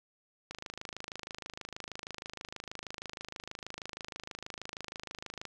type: click train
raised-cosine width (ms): 0.2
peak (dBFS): -23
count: 131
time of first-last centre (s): 0.51-5.453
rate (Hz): 26.3
effects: none